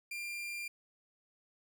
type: tone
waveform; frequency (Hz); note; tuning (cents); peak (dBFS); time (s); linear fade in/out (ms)
40% pulse; 2389; D7; +29; -38; 0.11-0.68; 5
effects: none